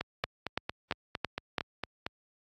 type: two click trains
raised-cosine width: 0.3 ms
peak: -13 / -17 dBFS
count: 5 / 10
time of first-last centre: 0.24-1.582 / 0.01-2.065 s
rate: 2.98 / 4.38 Hz
effects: high-pass 60 Hz 12 dB/octave + AAC 32 kbps